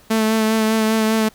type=tone with vibrato; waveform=sawtooth; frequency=220 Hz; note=A3; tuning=in tune; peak=-11 dBFS; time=0.1-1.29 s; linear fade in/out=10 ms; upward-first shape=sine; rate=5 Hz; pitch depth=20 cents each way; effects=pink hiss -50 dBFS RMS until 1.34 s